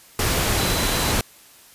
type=tone in noise; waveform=sine; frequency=4000 Hz; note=B7; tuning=21 cents sharp; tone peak=-31 dBFS; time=0.58-1.12 s; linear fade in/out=2 ms; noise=pink; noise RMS=-21 dBFS; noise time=0.19-1.21 s; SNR=-13 dB; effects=white hiss -49 dBFS RMS until 1.74 s + resampled to 32000 Hz